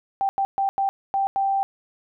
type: tone bursts at uneven times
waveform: sine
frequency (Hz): 784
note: G5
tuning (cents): 0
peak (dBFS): -19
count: 6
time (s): 0.21-0.29 / 0.38-0.45 / 0.58-0.69 / 0.78-0.89 / 1.14-1.27 / 1.36-1.63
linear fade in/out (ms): 0
effects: none